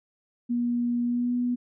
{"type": "tone with pitch glide", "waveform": "sine", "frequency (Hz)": [240.2, 244.8], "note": ["B3", "B3"], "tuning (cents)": [-48, -15], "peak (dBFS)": -23, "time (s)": [0.49, 1.56], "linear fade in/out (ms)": 20, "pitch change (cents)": 33, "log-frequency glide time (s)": [1.04, 1.34], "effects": []}